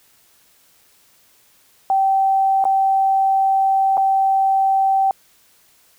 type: tone with dropouts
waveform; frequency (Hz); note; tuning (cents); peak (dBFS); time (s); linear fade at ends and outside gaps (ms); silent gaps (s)
sine; 775; G5; -20; -13; 1.9-5.11; 1; 2.641-2.652 / 3.971-3.977
effects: white hiss -55 dBFS RMS until 5.98 s